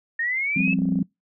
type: linear sweep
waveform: sine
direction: up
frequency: 1818 to 2637 Hz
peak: -22 dBFS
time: 0.19-0.74 s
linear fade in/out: 5 ms
type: chord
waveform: sine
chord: F suspended second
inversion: none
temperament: just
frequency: 174.61 / 196.44 / 261.9 Hz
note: F3 / G3 / C4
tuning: 0 / +4 / +2 cents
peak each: -24 dBFS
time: 0.56-1.03 s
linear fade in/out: 5 ms
type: clicks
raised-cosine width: 2 ms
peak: -27 dBFS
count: 10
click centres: 0.604 / 0.679 / 0.73 / 0.789 / 0.82 / 0.855 / 0.889 / 0.922 / 0.956 / 0.989 s
effects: noise-tail reverb RT60 0.2 s tail -26 dB re dry